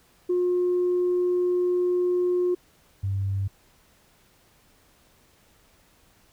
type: tone pair in turn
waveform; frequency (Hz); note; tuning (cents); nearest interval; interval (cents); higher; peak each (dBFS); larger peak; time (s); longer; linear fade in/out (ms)
sine; 358 / 97.77; F4 / G2; +43 / -4; octave + minor seventh; 2247; first; -19 / -23; first; 0.29-2.55 / 3.03-3.48; first; 10
effects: tanh soft clip ceiling -17 dBFS + pink hiss -60 dBFS RMS until 6.32 s